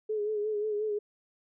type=tone with vibrato; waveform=sine; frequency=423 Hz; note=G#4; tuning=32 cents sharp; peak=-28 dBFS; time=0.09-0.99 s; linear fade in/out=10 ms; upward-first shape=sine; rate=5.6 Hz; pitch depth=46 cents each way; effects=none